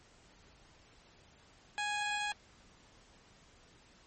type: tone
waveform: 15% pulse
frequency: 830.6 Hz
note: G#5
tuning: in tune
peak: -27 dBFS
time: 1.78-2.32 s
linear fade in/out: 0 ms
effects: pink hiss -62 dBFS RMS until 4.06 s + MP3 32 kbps